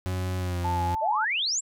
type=tone with pitch glide; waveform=40% pulse; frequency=92.1 to 87.69 Hz; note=F#2 to F2; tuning=-7 to +8 cents; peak=-26 dBFS; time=0.06-0.95 s; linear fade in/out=0 ms; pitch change=-85 cents; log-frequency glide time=0.38-0.61 s
type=tone with vibrato; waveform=sine; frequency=865 Hz; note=A5; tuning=30 cents flat; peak=-26 dBFS; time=0.64-1.25 s; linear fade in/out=10 ms; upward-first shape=sine; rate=3.6 Hz; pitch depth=38 cents each way
type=exponential sweep; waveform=sine; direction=up; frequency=571 to 7902 Hz; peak=-24 dBFS; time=1.01-1.61 s; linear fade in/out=20 ms
effects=none